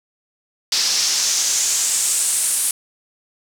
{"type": "noise with band-pass filter sweep", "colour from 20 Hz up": "pink", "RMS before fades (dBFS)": -19, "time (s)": [0.72, 2.71], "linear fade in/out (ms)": 2, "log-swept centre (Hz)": [5000, 9700], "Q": 2.9, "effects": []}